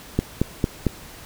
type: click train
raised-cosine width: 3 ms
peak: -5 dBFS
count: 4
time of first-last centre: 0.19-0.867 s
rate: 4.43 Hz
effects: pink hiss -42 dBFS RMS until 1.25 s